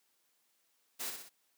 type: noise with echo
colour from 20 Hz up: white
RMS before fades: -39 dBFS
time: 0.99-1.11 s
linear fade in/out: 20 ms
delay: 62 ms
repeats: 3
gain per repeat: -5 dB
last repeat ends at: 1.296 s
effects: white hiss -75 dBFS RMS until 1.57 s + high-pass 200 Hz 12 dB/octave